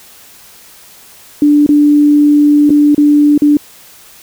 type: tone with dropouts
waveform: sine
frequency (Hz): 293.7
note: D4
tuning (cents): 0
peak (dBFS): -4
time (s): 1.42-3.57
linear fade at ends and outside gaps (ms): 2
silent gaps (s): 1.664-1.69 / 2.695-2.703 / 2.947-2.979 / 3.378-3.42
effects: white hiss -39 dBFS RMS until 4.22 s